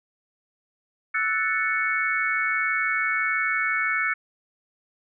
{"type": "chord", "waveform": "sine", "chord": "F# minor seventh", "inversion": "third", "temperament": "equal", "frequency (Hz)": [1318.5, 1480, 1760, 2217], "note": ["E6", "F#6", "A6", "C#7"], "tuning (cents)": [0, 0, 0, 0], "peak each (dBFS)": [-29, -28, -28, -25], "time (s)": [1.14, 4.14], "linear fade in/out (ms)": 10, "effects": []}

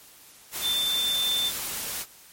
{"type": "tone in noise", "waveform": "sine", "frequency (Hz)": 3555, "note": "A7", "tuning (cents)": 17, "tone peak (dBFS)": -23, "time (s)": [0.61, 1.52], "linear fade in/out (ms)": 50, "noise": "white", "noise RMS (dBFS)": -32, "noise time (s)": [0.51, 2.06], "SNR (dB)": 6, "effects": ["white hiss -51 dBFS RMS until 2.32 s", "MP3 64 kbps"]}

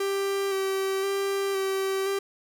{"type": "tone with vibrato", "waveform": "45% pulse", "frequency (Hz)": 390, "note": "G4", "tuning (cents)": -9, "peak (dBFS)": -25, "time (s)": [0, 2.19], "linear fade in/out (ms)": 5, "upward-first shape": "square", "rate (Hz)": 0.97, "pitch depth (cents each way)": 17, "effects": []}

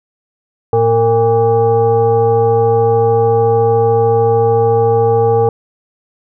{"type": "tone with frequency modulation", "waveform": "sine", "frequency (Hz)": 459.8, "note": "A#4", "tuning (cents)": -24, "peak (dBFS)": -8, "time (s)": [0.73, 5.49], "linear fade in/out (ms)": 2, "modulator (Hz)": 349, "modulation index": 0.9, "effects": []}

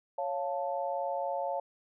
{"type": "chord", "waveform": "sine", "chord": "Db augmented", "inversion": "none", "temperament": "equal", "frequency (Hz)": [554.4, 698.5, 880], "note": ["Db5", "F5", "A5"], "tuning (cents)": [0, 0, 0], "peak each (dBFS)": [-34, -35, -36], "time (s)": [0.18, 1.6], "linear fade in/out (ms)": 5, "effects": []}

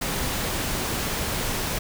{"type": "noise", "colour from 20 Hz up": "pink", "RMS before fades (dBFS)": -27, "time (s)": [0.01, 1.79], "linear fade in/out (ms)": 10, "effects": []}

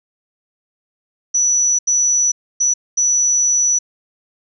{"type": "tone bursts at uneven times", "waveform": "sine", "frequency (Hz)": 5920, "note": "F#8", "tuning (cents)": 0, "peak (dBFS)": -12, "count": 4, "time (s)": [[1.34, 1.79], [1.87, 2.32], [2.6, 2.74], [2.97, 3.79]], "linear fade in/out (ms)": 10, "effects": []}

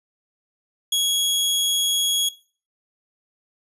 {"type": "tone", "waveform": "sawtooth", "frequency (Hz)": 3328, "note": "G#7", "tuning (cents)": 3, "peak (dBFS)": -15, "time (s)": [0.92, 2.29], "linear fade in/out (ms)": 5, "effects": ["noise-tail reverb RT60 0.4 s tail -18 dB re dry", "resampled to 32000 Hz"]}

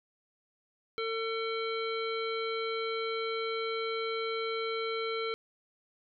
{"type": "harmonic tone", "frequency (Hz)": 450, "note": "A4", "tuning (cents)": 39, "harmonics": [1, 3, 5, 7, 9], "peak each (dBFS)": [-33, -38, -39, -44, -44], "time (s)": [0.98, 5.34], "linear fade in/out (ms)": 0, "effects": []}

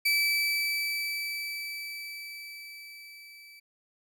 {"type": "tone with level ramp", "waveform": "30% pulse", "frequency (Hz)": 2311, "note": "D7", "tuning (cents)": -28, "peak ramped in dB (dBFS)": [-20, -47], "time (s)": [0.05, 3.6], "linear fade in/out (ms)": 10, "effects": []}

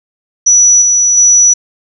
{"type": "tone with tremolo", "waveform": "sine", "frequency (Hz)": 5900, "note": "F#8", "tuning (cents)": -6, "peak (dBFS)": -3, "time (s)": [0.46, 1.54], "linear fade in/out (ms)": 10, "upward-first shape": "square", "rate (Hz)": 1.4, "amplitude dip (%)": 30, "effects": []}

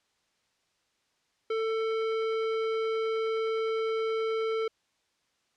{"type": "tone with hard clipping", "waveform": "sine", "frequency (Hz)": 445.2, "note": "A4", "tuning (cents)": 20, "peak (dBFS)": -29, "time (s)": [1.5, 4.68], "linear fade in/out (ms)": 5, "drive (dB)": 14, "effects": ["white hiss -73 dBFS RMS until 5.56 s", "low-pass 6000 Hz 12 dB/octave"]}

